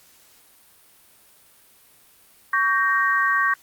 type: chord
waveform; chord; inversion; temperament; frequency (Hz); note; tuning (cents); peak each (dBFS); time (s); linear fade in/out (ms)
sine; G diminished; second; equal with one note detuned; 1126.2 / 1568 / 1864.7; Db6 / G6 / Bb6; +27 / 0 / 0; -21 / -22 / -22; 2.53-3.54; 5
effects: white hiss -54 dBFS RMS until 3.62 s + Opus 48 kbps